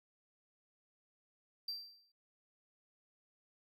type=tone with exponential decay; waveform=triangle; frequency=4701 Hz; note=D8; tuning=1 cent sharp; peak=-35 dBFS; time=1.68-2.12 s; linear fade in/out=5 ms; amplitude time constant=94 ms; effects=noise-tail reverb RT60 0.2 s tail -23 dB re dry